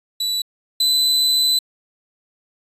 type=tone pair in turn; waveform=40% pulse; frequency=3953 / 4013 Hz; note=B7 / B7; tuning=+1 / +27 cents; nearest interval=unison; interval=26 cents; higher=second; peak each=-18 / -13 dBFS; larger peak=second; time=0.2-0.42 / 0.8-1.59 s; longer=second; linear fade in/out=5 ms; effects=resampled to 32000 Hz